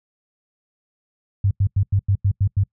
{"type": "tone bursts", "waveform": "sine", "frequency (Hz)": 98.6, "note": "G2", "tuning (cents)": 11, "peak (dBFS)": -14, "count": 8, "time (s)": [1.44, 2.637], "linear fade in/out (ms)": 5, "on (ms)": 70, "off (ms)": 91, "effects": ["noise-tail reverb RT60 0.1 s tail -25 dB re dry"]}